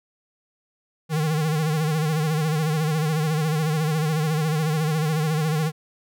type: tone with vibrato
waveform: square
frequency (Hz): 155.56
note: D#3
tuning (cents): 0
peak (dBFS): -21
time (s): 1.09-5.72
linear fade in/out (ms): 50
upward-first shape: sine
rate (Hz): 14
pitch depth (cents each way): 75
effects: none